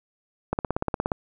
click train, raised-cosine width 1 ms, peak -10 dBFS, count 11, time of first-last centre 0.53-1.118 s, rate 17 Hz, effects none

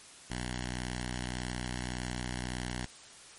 5% pulse tone with notch filter, 61.74 Hz, B1, in tune, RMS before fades -37 dBFS, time 0.3-2.86 s, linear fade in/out 5 ms, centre 490 Hz, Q 0.61, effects white hiss -52 dBFS RMS until 3.38 s + MP3 48 kbps

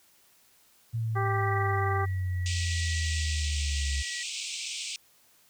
sine exponential sweep, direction down, 115 to 68.1 Hz, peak -27 dBFS, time 0.93-4.03 s, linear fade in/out 20 ms
harmonic tone, 392 Hz, G4, in tune, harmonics 1 / 2 / 3 / 4 / 5, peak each -33 / -32 / -32 / -38 / -38 dBFS, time 1.15-2.06 s, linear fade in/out 20 ms
sine tone with tremolo, 1937 Hz, B6, 34 cents flat, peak -35 dBFS, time 1.24-4.23 s, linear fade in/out 5 ms, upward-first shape triangle, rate 0.74 Hz, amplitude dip 80%
pink band-pass noise, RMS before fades -36 dBFS, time 2.46-4.96 s, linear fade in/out 0 ms, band 2300 to 8600 Hz, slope 96 dB/octave
effects white hiss -62 dBFS RMS until 5.49 s

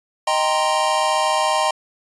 square chord, C minor seventh, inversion first, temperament equal, 622.3 / 784 / 932.3 / 1046.5 Hz, Eb5 / G5 / Bb5 / C6, 0 / 0 / 0 / 0 cents, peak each -23 dBFS, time 0.27-1.71 s, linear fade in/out 5 ms, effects resampled to 24000 Hz

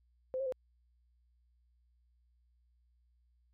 sine tone with pitch steps, 517 / 539 / 512 Hz, C5 / C#5 / C5, -21 / -49 / -38 cents, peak -33 dBFS, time 0.34-0.523 s, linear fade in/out 0 ms, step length 61 ms, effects added 60 Hz sine -68 dBFS peak until 3.53 s

